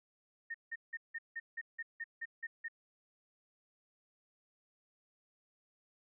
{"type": "tone bursts", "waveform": "sine", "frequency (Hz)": 1837, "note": "A#6", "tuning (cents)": -26, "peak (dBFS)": -38, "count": 11, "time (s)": [0.5, 2.684], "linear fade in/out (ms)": 10, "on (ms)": 44, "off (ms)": 170, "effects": []}